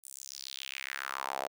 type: tone with high-pass filter sweep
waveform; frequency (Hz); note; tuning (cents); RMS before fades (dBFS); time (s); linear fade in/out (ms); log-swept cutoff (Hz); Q
sawtooth; 67.2; C2; +47; -40; 0.03-1.48; 20; 9700 to 620; 3.1
effects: none